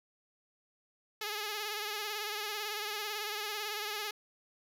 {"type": "tone with vibrato", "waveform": "5% pulse", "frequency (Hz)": 420.9, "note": "G#4", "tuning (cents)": 23, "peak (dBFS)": -24, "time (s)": [1.21, 4.11], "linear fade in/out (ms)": 5, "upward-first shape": "sine", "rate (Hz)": 18, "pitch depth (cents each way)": 55, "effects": []}